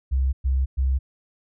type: tone bursts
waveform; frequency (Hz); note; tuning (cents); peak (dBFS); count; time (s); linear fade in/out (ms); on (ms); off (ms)
sine; 66; C2; +16; -18; 3; 0.11-0.99; 20; 220; 110
effects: none